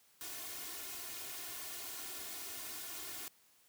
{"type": "noise with comb filter", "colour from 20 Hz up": "white", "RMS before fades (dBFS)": -45, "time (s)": [0.21, 3.28], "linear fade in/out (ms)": 0, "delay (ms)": 2.8, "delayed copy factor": 0.9, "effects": ["white hiss -68 dBFS RMS until 3.68 s", "high-pass 80 Hz 12 dB/octave"]}